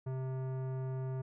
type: tone with tanh clipping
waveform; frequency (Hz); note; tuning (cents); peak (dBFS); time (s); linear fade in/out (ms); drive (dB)
sine; 130.81; C3; 0; -37; 0.06-1.22; 10; 16
effects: none